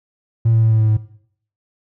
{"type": "tone with pitch steps", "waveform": "triangle", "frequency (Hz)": [113.8, 112.62, 111.46, 110.31, 109.16, 108.04], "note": ["A#2", "A2", "A2", "A2", "A2", "A2"], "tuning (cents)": [-41, 41, 23, 5, -13, -31], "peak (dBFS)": -8, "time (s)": [0.45, 0.972], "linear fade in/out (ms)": 10, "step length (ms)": 87, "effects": ["noise-tail reverb RT60 0.6 s tail -18 dB re dry", "tanh soft clip ceiling -6 dBFS"]}